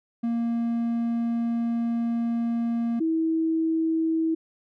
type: tone pair in turn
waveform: triangle / sine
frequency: 233.1 / 323.4 Hz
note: A#3 / E4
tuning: 0 / -33 cents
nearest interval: tritone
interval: 567 cents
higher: second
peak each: -21 dBFS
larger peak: neither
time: 0.23-3 / 3-4.35 s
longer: first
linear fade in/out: 10 ms
effects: none